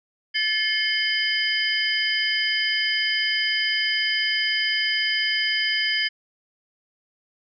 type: tone cluster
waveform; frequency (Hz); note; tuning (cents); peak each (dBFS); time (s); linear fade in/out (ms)
sine; 1736 / 2151 / 3075 / 4931; A6 / C7 / G7 / D#8; -24 / +47 / -34 / -16; -26; 0.34-6.09; 20
effects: none